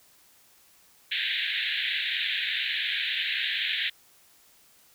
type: band-pass noise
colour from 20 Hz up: white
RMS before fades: -29 dBFS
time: 1.11-3.9 s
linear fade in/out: 10 ms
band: 1600 to 3900 Hz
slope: 96 dB/octave
effects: white hiss -59 dBFS RMS until 4.94 s